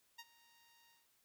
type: tone with ADSR envelope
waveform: 10% pulse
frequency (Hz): 932.3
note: A#5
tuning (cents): 0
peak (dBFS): -39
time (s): 0.18-1.08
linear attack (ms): 13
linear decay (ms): 42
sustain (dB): -20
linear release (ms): 180
effects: white hiss -75 dBFS RMS until 1.24 s

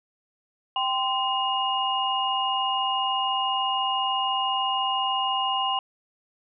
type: tone cluster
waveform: sine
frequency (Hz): 780 / 1034 / 2858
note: G5 / C6 / F7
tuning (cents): -9 / -21 / +39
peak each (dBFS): -27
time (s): 0.76-5.79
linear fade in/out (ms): 2
effects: none

